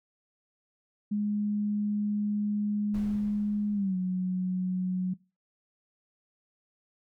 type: tone with pitch glide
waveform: sine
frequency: 207.7 to 183.97 Hz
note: G#3 to F#3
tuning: 0 to -10 cents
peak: -26 dBFS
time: 1.11-5.14 s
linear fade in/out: 10 ms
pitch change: -210 cents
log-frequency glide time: 3.73-3.96 s
type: noise with exponential decay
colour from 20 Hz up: brown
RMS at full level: -39 dBFS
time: 2.94-4.37 s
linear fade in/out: 5 ms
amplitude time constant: 310 ms
effects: noise-tail reverb RT60 0.3 s tail -22 dB re dry